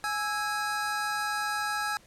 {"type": "tone cluster", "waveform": "square", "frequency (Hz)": [838, 1316, 1649], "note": ["G#5", "E6", "G#6"], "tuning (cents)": [15, -3, -13], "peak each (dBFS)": [-34, -34, -33], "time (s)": [0.04, 1.97], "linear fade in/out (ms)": 0, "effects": ["pink hiss -58 dBFS RMS until 2.06 s", "low-pass 11000 Hz 12 dB/octave"]}